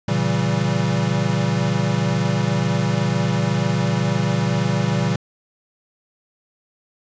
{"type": "chord", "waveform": "square", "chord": "A# diminished seventh", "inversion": "none", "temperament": "equal with one note detuned", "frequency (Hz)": [116.54, 138.59, 164.81, 192.74], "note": ["A#2", "C#3", "E3", "G3"], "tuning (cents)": [0, 0, 0, -29], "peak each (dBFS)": -24, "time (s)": [0.08, 5.16], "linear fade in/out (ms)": 5, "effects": ["resampled to 16000 Hz", "8-bit"]}